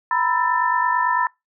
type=tone cluster; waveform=sine; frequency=951 / 1000 / 1322 / 1778 Hz; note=A#5 / B5 / E6 / A6; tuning=+34 / +21 / +5 / +18 cents; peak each=-22 / -20 / -28 / -24 dBFS; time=0.11-1.27 s; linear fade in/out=2 ms; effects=noise-tail reverb RT60 0.2 s tail -25 dB re dry